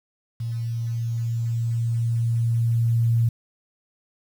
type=tone with level ramp; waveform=sine; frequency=116.1 Hz; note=A#2; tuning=7 cents flat; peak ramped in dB=-25 to -16 dBFS; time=0.4-3.29 s; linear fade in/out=5 ms; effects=8-bit